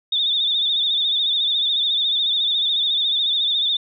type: tone with vibrato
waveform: sine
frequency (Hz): 3599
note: A7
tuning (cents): +38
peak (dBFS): -17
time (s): 0.12-3.77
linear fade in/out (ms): 5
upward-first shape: sine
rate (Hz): 14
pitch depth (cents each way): 72
effects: none